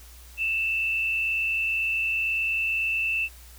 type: tone with frequency modulation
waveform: sine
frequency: 2661 Hz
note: E7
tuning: 16 cents sharp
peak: -23 dBFS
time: 0.37-3.29 s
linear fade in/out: 50 ms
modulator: 109 Hz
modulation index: 0.48
effects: added 60 Hz sine -46 dBFS peak until 3.58 s + white hiss -51 dBFS RMS until 3.58 s